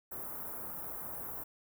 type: band-stop noise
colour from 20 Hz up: white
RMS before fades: -42 dBFS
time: 0.11-1.44 s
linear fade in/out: 10 ms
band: 1300 to 13000 Hz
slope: 24 dB/octave
effects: none